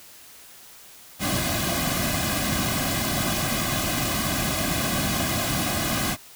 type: noise with comb filter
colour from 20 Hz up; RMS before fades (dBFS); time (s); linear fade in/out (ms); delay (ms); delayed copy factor
pink; -25; 1.19-6.17; 50; 2.2; -0.95
effects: white hiss -47 dBFS RMS until 6.35 s